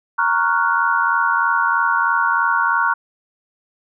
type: chord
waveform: sine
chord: Gb major seventh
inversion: first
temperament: equal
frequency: 932.3 / 1108.7 / 1396.9 / 1480 Hz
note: Bb5 / Db6 / F6 / Gb6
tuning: 0 / 0 / 0 / 0 cents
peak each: -20 dBFS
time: 0.18-2.94 s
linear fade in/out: 10 ms
effects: none